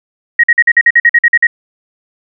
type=tone bursts; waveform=sine; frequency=1888 Hz; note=A#6; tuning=22 cents sharp; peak=-3 dBFS; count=12; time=0.39-1.47 s; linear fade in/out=5 ms; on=46 ms; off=48 ms; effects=none